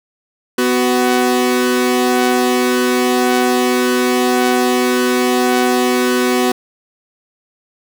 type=tone pair together; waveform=sawtooth; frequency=249.3 / 373.5 Hz; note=B3 / F#4; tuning=+16 / +16 cents; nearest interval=perfect fifth; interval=700 cents; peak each=-11 dBFS; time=0.58-6.52 s; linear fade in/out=5 ms; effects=none